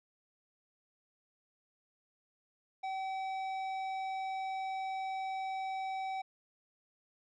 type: tone with tanh clipping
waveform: triangle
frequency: 765 Hz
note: G5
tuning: 42 cents flat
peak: -37 dBFS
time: 2.83-6.22 s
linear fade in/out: 10 ms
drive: 15 dB
effects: none